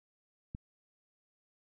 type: click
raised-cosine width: 5 ms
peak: -28 dBFS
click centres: 0.549 s
effects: none